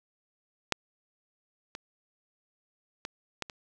clicks, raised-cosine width 0.2 ms, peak -7 / -21 / -18 / -15 / -24 dBFS, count 5, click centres 0.723 / 1.751 / 3.051 / 3.423 / 3.498 s, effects none

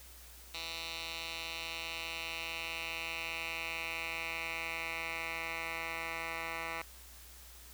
10% pulse tone with band-pass filter sweep, 164.81 Hz, E3, in tune, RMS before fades -40 dBFS, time 0.54-6.82 s, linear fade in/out 2 ms, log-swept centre 3600 to 1800 Hz, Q 2.7, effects added 60 Hz sine -55 dBFS peak until 7.73 s + white hiss -55 dBFS RMS until 7.73 s

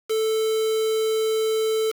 triangle tone with quantisation, 440 Hz, A4, in tune, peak -18 dBFS, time 0.09-1.92 s, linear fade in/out 20 ms, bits 5, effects none

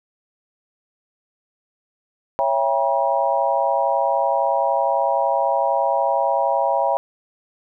sine chord, C# diminished seventh, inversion none, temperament just, 554.4 / 665.2 / 798.3 / 957.9 Hz, C#5 / E5 / G5 / Bb5, 0 / +16 / +31 / +47 cents, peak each -22 dBFS, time 2.39-6.97 s, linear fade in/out 0 ms, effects none

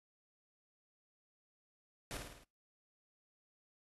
pink noise with echo, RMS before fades -44 dBFS, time 2.11-2.17 s, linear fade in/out 0 ms, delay 53 ms, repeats 5, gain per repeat -4 dB, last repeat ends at 2.435 s, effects noise-tail reverb RT60 0.3 s tail -25 dB re dry + AAC 32 kbps

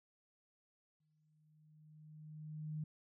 sine tone with exponential growth, 153.7 Hz, D#3, 21 cents flat, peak -38 dBFS, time 1-2.84 s, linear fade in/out 5 ms, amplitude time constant 400 ms, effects none

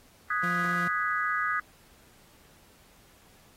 sine chord, G# minor seventh, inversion second, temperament equal, 1244.5 / 1480 / 1661.2 / 1975.5 Hz, D#6 / F#6 / G#6 / B6, 0 / 0 / 0 / 0 cents, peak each -29 / -33 / -31 / -35 dBFS, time 0.3-1.6 s, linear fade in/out 5 ms
40% pulse tone, 174.61 Hz, F3, in tune, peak -31 dBFS, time 0.43-0.88 s, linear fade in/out 5 ms
effects pink hiss -59 dBFS RMS until 3.56 s + AAC 48 kbps

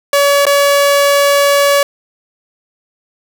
sawtooth tone with dropouts, 567 Hz, C#5, 39 cents sharp, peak -4 dBFS, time 0.13-1.83 s, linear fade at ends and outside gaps 2 ms, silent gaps 0.454-0.466 s, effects none

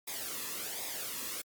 white noise with flanger, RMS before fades -39 dBFS, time 0.07-1.42 s, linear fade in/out 10 ms, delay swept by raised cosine 0.68 to 1.35 ms, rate 1.3 Hz, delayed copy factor -0.65, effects Opus 48 kbps

